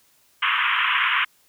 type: band-pass noise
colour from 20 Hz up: pink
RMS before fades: -21 dBFS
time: 0.42-1.25 s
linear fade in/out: 10 ms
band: 1000 to 3200 Hz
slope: 96 dB/octave
effects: white hiss -60 dBFS RMS until 1.48 s